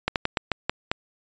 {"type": "slowing click train", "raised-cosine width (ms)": 0.3, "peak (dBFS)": -6, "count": 7, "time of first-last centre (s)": [0.08, 0.915], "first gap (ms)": 78, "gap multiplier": 1.23, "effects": ["resampled to 16000 Hz"]}